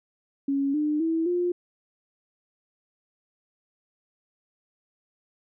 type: tone with pitch steps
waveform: sine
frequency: 277.2 / 300.5 / 325.9 / 353.3 Hz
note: C#4 / D4 / E4 / F4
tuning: 0 / +40 / -20 / +20 cents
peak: -22 dBFS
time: 0.48-1.52 s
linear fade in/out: 5 ms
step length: 260 ms
effects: none